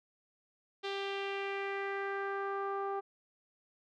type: tone with low-pass filter sweep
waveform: sawtooth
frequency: 395 Hz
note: G4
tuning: 13 cents sharp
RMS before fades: -37 dBFS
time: 0.83-3.01 s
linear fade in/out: 20 ms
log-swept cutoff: 3700 to 1000 Hz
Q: 2.7
effects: none